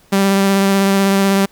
sawtooth tone with vibrato, 196 Hz, G3, in tune, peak -7 dBFS, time 0.12-1.46 s, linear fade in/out 10 ms, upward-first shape triangle, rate 16 Hz, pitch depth 17 cents each way, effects pink hiss -51 dBFS RMS until 1.51 s

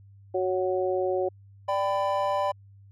harmonic tone, 185 Hz, F#3, in tune, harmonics 2 / 3 / 4, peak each -26 / -28 / -32 dBFS, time 0.34-1.29 s, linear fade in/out 10 ms
triangle chord, G major, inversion second, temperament equal with one note detuned, 587.3 / 784 / 1002.1 Hz, D5 / G5 / B5, 0 / 0 / +25 cents, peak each -25 / -28 / -26 dBFS, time 1.68-2.52 s, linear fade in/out 10 ms
effects added 99 Hz sine -49 dBFS peak until 2.91 s

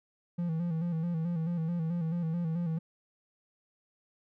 triangle tone with vibrato, 167.2 Hz, E3, 25 cents sharp, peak -27 dBFS, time 0.38-2.79 s, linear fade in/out 10 ms, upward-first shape square, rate 4.6 Hz, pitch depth 63 cents each way, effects none

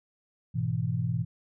sine chord, E major, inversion first, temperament equal, 103.83 / 123.47 / 164.81 Hz, G#2 / B2 / E3, 0 / 0 / 0 cents, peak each -32 / -29 / -31 dBFS, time 0.54-1.25 s, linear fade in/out 20 ms, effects none

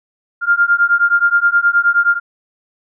sine beating tone pair, 1396.9 / 1406.4 Hz, F6 / F6, 0 / +12 cents, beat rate 9.5 Hz, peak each -13 dBFS, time 0.41-2.2 s, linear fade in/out 50 ms, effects none

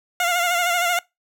15% pulse tone with vibrato, 702 Hz, F5, 9 cents sharp, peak -12 dBFS, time 0.2-0.99 s, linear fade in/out 2 ms, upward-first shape sine, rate 13 Hz, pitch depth 51 cents each way, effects noise-tail reverb RT60 0.2 s tail -24 dB re dry

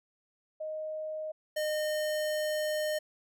sine / square tone pair in turn, 622.3 / 611.3 Hz, D#5 / D#5, 0 / -31 cents, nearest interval unison, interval 31 cents, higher first, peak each -34 / -30 dBFS, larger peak second, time 0.6-1.32 / 1.56-2.99 s, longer second, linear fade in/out 10 ms, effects none

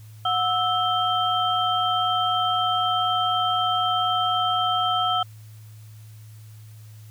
sine tone cluster, 730 / 1311 / 3148 Hz, F#5 / E6 / G7, -24 / -10 / +7 cents, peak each -24 / -23 / -26 dBFS, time 0.25-5.23 s, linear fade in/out 5 ms, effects added 108 Hz sine -41 dBFS peak until 7.1 s + white hiss -56 dBFS RMS until 7.1 s

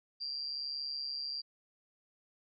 sine tone with amplitude modulation, 4734 Hz, D8, 13 cents sharp, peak -33 dBFS, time 0.2-1.42 s, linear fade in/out 20 ms, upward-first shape sine, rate 141 Hz, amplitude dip 70%, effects none

